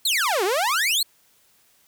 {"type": "exponential two-way sweep", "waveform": "sawtooth", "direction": "down then up", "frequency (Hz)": [4435, 349.2, 4435], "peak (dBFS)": -16, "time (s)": [0.05, 1.03], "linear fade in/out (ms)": 5, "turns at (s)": 0.44, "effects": ["white hiss -60 dBFS RMS until 1.87 s"]}